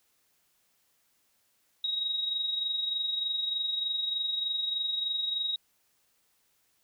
sine tone with amplitude modulation, 3800 Hz, A#7, 33 cents sharp, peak -26 dBFS, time 1.84-5.56 s, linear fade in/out 2 ms, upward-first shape sine, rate 23.3 Hz, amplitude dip 50%, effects white hiss -71 dBFS RMS until 6.83 s

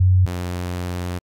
sine / sawtooth tone pair in turn, 92.5 / 89.08 Hz, F#2 / F2, 0 / +35 cents, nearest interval minor second, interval 65 cents, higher first, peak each -11 / -20 dBFS, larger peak first, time 0-0.26 / 0.26-1.19 s, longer second, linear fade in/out 10 ms, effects AAC 64 kbps

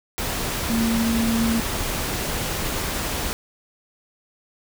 sine tone in noise, 228.3 Hz, A#3, 36 cents flat, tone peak -19 dBFS, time 0.7-1.6 s, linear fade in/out 0 ms, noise pink, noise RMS -26 dBFS, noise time 0.18-3.33 s, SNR +4 dB, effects none

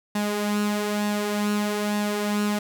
sawtooth tone with flanger, 207.7 Hz, G#3, in tune, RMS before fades -25 dBFS, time 0.15-2.59 s, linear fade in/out 5 ms, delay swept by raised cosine 1.1 to 4.1 ms, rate 1.1 Hz, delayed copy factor +0.5, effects 8-bit

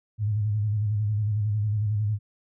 sine tone with vibrato, 105.4 Hz, G#2, 26 cents sharp, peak -22 dBFS, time 0.18-2.19 s, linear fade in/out 50 ms, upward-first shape square, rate 11 Hz, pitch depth 51 cents each way, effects none

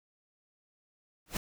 pink noise with exponential growth, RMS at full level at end -29 dBFS, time 1.26-1.37 s, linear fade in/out 2 ms, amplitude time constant 22 ms, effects none

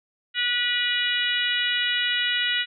harmonic tone with a mistuned harmonic, 486.8 Hz, B4, 25 cents flat, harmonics 3 / 4 / 5 / 6 / 7 / 8, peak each -29 / -27 / -32 / -25 / -33 / -31 dBFS, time 0.34-2.66 s, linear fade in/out 50 ms, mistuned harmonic 8, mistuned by -27 cents, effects none

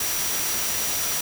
sine tone in noise, 5810 Hz, F#8, 32 cents flat, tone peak -30 dBFS, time 0-1.21 s, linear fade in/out 5 ms, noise white, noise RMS -26 dBFS, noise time 0-1.21 s, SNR -7 dB, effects none

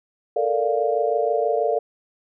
sine chord, Bb major seventh, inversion third, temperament equal, 440 / 466.2 / 587.3 / 698.5 Hz, A4 / Bb4 / D5 / F5, 0 / 0 / 0 / 0 cents, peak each -24 dBFS, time 0.36-1.79 s, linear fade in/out 5 ms, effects none

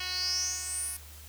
10% pulse tone with band-pass filter sweep, 366.3 Hz, F#4, 17 cents flat, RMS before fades -33 dBFS, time 0-0.97 s, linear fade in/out 5 ms, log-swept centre 3600 to 11000 Hz, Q 8.8, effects added 75 Hz sine -48 dBFS peak until 1.28 s + white hiss -51 dBFS RMS until 1.28 s

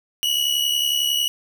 40% pulse tone pair together, 2889 / 2960 Hz, F#7 / F#7, -42 / 0 cents, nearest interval unison, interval 42 cents, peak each -21 dBFS, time 0.23-1.28 s, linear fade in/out 0 ms, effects none

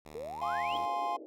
5% pulse tone with pitch glide, 76.3 to 81.31 Hz, D#2 to E2, -33 to -23 cents, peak -36 dBFS, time 0.05-0.86 s, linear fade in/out 5 ms, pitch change +110 cents, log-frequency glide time 0.29-0.62 s
sine exponential sweep, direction up, 429.1 to 3322 Hz, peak -38 dBFS, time 0.15-0.77 s, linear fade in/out 0 ms
triangle chord, F minor, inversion none, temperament equal, 698.5 / 830.6 / 1046.5 Hz, F5 / Ab5 / C6, 0 / 0 / 0 cents, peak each -33 / -33 / -33 dBFS, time 0.41-1.17 s, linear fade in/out 10 ms
pink band-pass noise, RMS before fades -48 dBFS, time 0.72-1.26 s, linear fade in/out 0 ms, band 280 to 600 Hz, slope 48 dB/octave
effects none

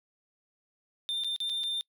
triangle tone with dropouts, 3595 Hz, A7, 36 cents sharp, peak -28 dBFS, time 1.09-1.81 s, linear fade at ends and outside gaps 0 ms, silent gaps 1.237-1.245 / 1.362-1.403 / 1.494-1.498 / 1.634-1.638 s, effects noise-tail reverb RT60 0.1 s tail -24 dB re dry

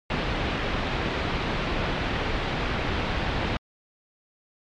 pink low-pass noise, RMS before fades -27 dBFS, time 0.1-3.57 s, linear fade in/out 2 ms, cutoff 3600 Hz, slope 24 dB/octave, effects MP3 64 kbps

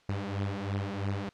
sawtooth beating tone pair, 97.9 / 100.9 Hz, G2 / G#2, -2 / -49 cents, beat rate 3 Hz, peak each -30 dBFS, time 0.09-1.29 s, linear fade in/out 0 ms, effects white hiss -64 dBFS RMS until 1.33 s + low-pass 4000 Hz 12 dB/octave

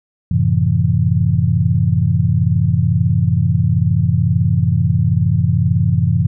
sine chord, F# half-diminished seventh, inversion none, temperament just, 92.5 / 111 / 133.2 / 166.5 Hz, F#2 / A2 / C3 / E3, 0 / +16 / +31 / +18 cents, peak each -17 dBFS, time 0.31-6.27 s, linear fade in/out 5 ms, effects none

